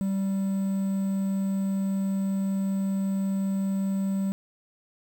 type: tone with quantisation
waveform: triangle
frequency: 194.6 Hz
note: G3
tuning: 12 cents flat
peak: -22 dBFS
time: 0.01-4.32 s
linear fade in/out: 0 ms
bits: 8
effects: none